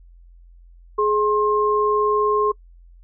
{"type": "tone pair together", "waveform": "sine", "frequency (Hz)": [420.5, 1065], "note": ["G#4", "C6"], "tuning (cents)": [22, 30], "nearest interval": "octave + major third", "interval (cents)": 1608, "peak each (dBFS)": [-18, -19], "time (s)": [0.98, 2.52], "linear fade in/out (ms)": 10, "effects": ["noise-tail reverb RT60 0.1 s tail -25 dB re dry", "added 43 Hz sine -44 dBFS peak until 3.03 s"]}